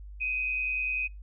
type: tone with amplitude modulation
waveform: sine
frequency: 2509 Hz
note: D#7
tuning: 14 cents sharp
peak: -25 dBFS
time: 0.2-1.08 s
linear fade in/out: 20 ms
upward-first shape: sine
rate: 130 Hz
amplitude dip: 55%
effects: noise-tail reverb RT60 0.2 s tail -26 dB re dry + added 50 Hz sine -41 dBFS peak until 1.22 s